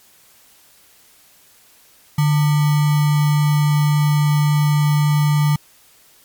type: tone with sample-and-hold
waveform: sine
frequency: 148.2 Hz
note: D3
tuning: 16 cents sharp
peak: -12 dBFS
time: 2.18-5.56 s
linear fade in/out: 5 ms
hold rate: 1050 Hz
effects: white hiss -51 dBFS RMS until 6.24 s + MP3 96 kbps